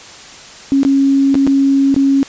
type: tone with dropouts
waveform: sine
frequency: 274.3 Hz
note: C#4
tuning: 18 cents flat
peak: -8 dBFS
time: 0.72-2.23 s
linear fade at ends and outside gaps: 0 ms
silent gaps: 0.832-0.85 / 1.344-1.353 / 1.467-1.474 / 1.943-1.963 s
effects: white hiss -35 dBFS RMS until 2.28 s + resampled to 16000 Hz